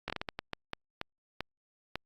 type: slowing click train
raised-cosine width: 0.3 ms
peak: -18 dBFS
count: 12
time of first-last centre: 0.08-1.956 s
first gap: 19 ms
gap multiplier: 1.4
effects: Opus 48 kbps